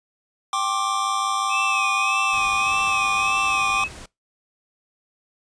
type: chord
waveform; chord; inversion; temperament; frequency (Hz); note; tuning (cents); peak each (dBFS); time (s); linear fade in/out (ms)
square; G suspended fourth; none; equal with one note detuned; 784 / 1069.1 / 1174.7; G5 / C6 / D6; 0 / +37 / 0; -29 / -27 / -24; 0.53-3.84; 2
type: tone with vibrato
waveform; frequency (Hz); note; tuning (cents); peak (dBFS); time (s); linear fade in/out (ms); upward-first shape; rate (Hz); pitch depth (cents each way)
sine; 2557; D#7; +47; -22; 1.49-3.89; 50; sine; 1.7; 70
type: noise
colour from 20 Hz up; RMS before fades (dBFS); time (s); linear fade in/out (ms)
pink; -40; 2.33-4.06; 5
effects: noise-tail reverb RT60 0.2 s tail -23 dB re dry + resampled to 22050 Hz